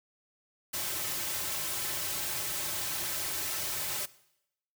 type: noise with comb filter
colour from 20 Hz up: white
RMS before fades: -34 dBFS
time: 0.73-4.06 s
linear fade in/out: 10 ms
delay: 4.2 ms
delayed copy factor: -0.9
effects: noise-tail reverb RT60 0.8 s tail -19 dB re dry